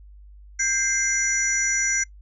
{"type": "tone cluster", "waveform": "sine", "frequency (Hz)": [1585, 2088, 5890, 6950], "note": ["G6", "C7", "F#8", "A8"], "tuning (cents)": [19, -4, -9, -22], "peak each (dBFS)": [-28, -26, -23, -28], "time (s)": [0.59, 2.04], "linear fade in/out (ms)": 10, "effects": ["noise-tail reverb RT60 0.1 s tail -22 dB re dry", "added 50 Hz sine -43 dBFS peak until 2.21 s"]}